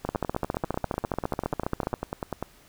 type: two click trains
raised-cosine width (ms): 1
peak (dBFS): -12 / -15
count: 28 / 25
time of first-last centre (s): 0.09-1.939 / 0.05-2.426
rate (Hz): 14.6 / 10.1
effects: pink hiss -56 dBFS RMS until 2.68 s